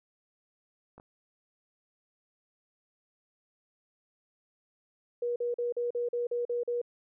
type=clicks; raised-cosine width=1 ms; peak=-37 dBFS; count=2; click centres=0.98 / 0.999 s
type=tone bursts; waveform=sine; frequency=480.5 Hz; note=B4; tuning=48 cents flat; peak=-28 dBFS; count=9; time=5.22-6.816 s; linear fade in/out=5 ms; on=140 ms; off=42 ms
effects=none